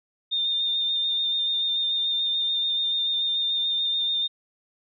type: tone with vibrato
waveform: sine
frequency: 3632 Hz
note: A#7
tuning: 46 cents flat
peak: -22 dBFS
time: 0.31-4.28 s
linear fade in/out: 20 ms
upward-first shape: sine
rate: 6.9 Hz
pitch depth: 19 cents each way
effects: none